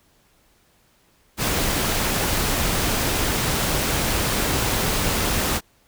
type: noise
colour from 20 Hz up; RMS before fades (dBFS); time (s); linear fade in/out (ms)
pink; -22; 1.37-5.61; 50
effects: pink hiss -60 dBFS RMS until 5.87 s